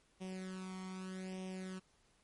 sawtooth tone with flanger, 187.1 Hz, F#3, 20 cents sharp, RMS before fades -45 dBFS, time 0.2-1.8 s, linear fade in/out 20 ms, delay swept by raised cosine 0.34 to 0.93 ms, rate 0.82 Hz, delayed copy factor +0.75, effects pink hiss -72 dBFS RMS until 2.23 s + MP3 48 kbps

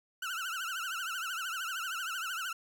30% pulse tone with vibrato, 1419 Hz, F6, 27 cents sharp, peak -32 dBFS, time 0.22-2.53 s, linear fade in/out 5 ms, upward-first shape triangle, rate 13 Hz, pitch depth 180 cents each way, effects none

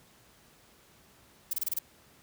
violet noise bursts, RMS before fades -30 dBFS, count 6, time 1.51-1.789 s, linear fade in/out 5 ms, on 24 ms, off 27 ms, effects pink hiss -60 dBFS RMS until 2.22 s + high-pass 60 Hz 12 dB/octave

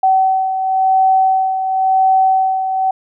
sine beating tone pair, 761 / 761.95 Hz, F#5 / G5, +48 / -49 cents, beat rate 0.95 Hz, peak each -11 / -19 dBFS, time 0.03-2.91 s, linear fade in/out 5 ms, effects none

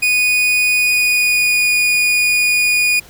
40% pulse tone with pitch glide, 2475 to 2456 Hz, D#7 to D#7, -10 to -23 cents, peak -11 dBFS, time 0.02-3 s, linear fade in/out 10 ms, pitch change -13 cents, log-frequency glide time 0.79-1.72 s, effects pink hiss -42 dBFS RMS until 3.09 s

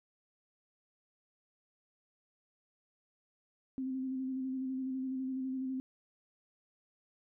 sine tone with vibrato, 261.6 Hz, C4, in tune, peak -34 dBFS, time 3.78-5.8 s, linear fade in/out 0 ms, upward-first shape square, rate 12 Hz, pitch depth 20 cents each way, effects none

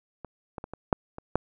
clicks, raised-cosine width 1 ms, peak -24 / -21 / -22 / -23 / -6 / -24 / -8 dBFS, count 7, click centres 0.247 / 0.582 / 0.641 / 0.736 / 0.928 / 1.184 / 1.356 s, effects none

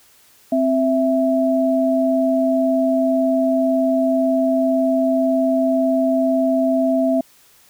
sine tone pair together, 261.9 / 660 Hz, C4 / E5, +2 / +2 cents, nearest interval octave + major third, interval 1600 cents, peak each -17 dBFS, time 0.52-7.21 s, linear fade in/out 5 ms, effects white hiss -52 dBFS RMS until 7.69 s

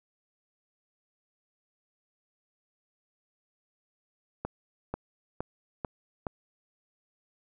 accelerating click train, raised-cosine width 1 ms, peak -18 dBFS, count 5, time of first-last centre 4.45-6.268 s, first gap 490 ms, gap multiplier 0.95, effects none

